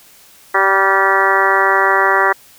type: harmonic tone with a mistuned harmonic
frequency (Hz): 193.7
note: G3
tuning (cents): -20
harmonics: 2 / 3 / 4 / 5 / 6 / 7 / 8 / 9 / 10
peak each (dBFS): -19 / -22 / -19 / -18 / -17 / -19 / -21 / -19 / -18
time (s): 0.54-2.33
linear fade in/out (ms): 10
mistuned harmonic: 7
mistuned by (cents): +42
effects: white hiss -45 dBFS RMS until 2.58 s